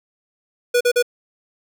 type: tone bursts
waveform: square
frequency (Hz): 486.6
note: B4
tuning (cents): -26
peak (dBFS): -14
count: 3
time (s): 0.74-1.026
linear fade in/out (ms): 10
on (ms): 68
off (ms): 41
effects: none